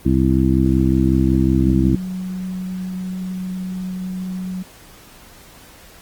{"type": "harmonic tone", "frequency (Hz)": 65.41, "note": "C2", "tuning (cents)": 0, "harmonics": [1, 2, 3, 4, 5], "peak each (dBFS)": [-19, -19, -19, -19, -19], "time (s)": [0.05, 1.96], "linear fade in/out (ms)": 10}
{"type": "tone", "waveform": "sine", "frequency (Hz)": 185, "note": "F#3", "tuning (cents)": 0, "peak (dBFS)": -23, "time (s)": [1.61, 4.63], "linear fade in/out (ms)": 10}
{"effects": ["pink hiss -44 dBFS RMS until 6.01 s", "Opus 24 kbps"]}